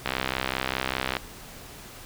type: click train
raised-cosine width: 0.3 ms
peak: -9 dBFS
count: 73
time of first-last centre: 0.06-1.168 s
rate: 65 Hz
effects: pink hiss -44 dBFS RMS until 2.05 s